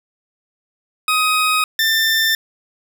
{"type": "tone pair in turn", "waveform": "20% pulse", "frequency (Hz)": [1257, 1786.9], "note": ["D#6", "A6"], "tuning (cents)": [17, 26], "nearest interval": "tritone", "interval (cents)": 609, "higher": "second", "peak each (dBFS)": -9, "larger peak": "neither", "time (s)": [[1.08, 1.64], [1.79, 2.35]], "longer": "neither", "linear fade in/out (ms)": 2, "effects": []}